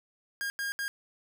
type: tone bursts at uneven times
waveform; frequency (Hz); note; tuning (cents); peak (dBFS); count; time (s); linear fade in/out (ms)
45% pulse; 1620; G#6; -43; -31; 3; 0.41-0.5 / 0.59-0.72 / 0.79-0.88; 0
effects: none